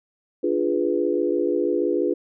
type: chord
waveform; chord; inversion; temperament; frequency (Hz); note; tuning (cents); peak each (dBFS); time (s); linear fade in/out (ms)
sine; D diminished seventh; none; equal with one note detuned; 294.5 / 349.2 / 415.3 / 493.9; D4 / F4 / Ab4 / Cb5; +5 / 0 / 0 / 0; -26 / -23 / -25 / -26; 0.43-2.14; 10
effects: none